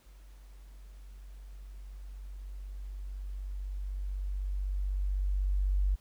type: tone with level ramp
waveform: sine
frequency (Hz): 48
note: G1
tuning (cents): -36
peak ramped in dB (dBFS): -50 to -24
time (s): 0.05-5.96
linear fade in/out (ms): 20
effects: pink hiss -65 dBFS RMS until 6 s